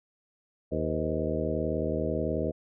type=harmonic tone with a mistuned harmonic; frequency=78.4 Hz; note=D#2; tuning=14 cents sharp; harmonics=1 / 2 / 3 / 4 / 5 / 6 / 7 / 8; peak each=-35 / -35 / -35 / -35 / -35 / -35 / -35 / -35 dBFS; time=0.71-2.52 s; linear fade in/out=20 ms; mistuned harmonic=7; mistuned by=-88 cents; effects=none